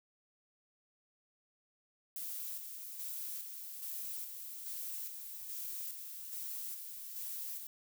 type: noise with tremolo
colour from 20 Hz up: violet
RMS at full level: -42 dBFS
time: 2.16-7.67 s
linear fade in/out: 2 ms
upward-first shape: square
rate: 1.2 Hz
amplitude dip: 40%
effects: none